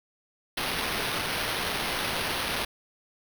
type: noise with sample-and-hold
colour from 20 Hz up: blue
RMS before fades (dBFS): -30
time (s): 0.57-2.65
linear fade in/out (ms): 5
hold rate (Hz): 7350
effects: none